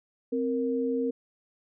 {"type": "tone pair together", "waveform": "sine", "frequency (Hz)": [261.6, 466.1], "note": ["C4", "A#4"], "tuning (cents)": [0, 0], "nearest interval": "minor seventh", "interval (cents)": 1000, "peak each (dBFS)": -28, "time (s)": [0.32, 1.11], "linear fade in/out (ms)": 10, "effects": []}